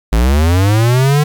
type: linear sweep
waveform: square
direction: up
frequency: 51.7 to 151.6 Hz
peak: -9 dBFS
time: 0.12-1.24 s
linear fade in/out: 10 ms
effects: 8-bit